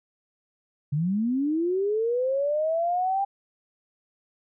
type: linear sweep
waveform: sine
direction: up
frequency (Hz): 137.7 to 799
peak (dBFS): -22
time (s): 0.92-3.25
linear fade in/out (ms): 10
effects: none